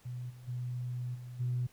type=tone with level steps; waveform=sine; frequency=123.6 Hz; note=B2; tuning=2 cents sharp; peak=-37 / -48 / -34 / -42 / -29 dBFS; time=0.05-1.67 s; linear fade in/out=10 ms; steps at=0.29 / 0.47 / 1.14 / 1.39 s; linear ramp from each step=20 ms; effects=tanh soft clip ceiling -25 dBFS + pink hiss -63 dBFS RMS until 1.72 s